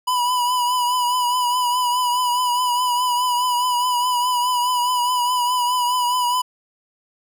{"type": "tone with vibrato", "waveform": "square", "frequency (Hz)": 986, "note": "B5", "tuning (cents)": -3, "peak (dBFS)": -18, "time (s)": [0.07, 6.42], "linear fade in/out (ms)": 10, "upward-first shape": "triangle", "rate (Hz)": 4.8, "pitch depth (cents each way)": 46, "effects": []}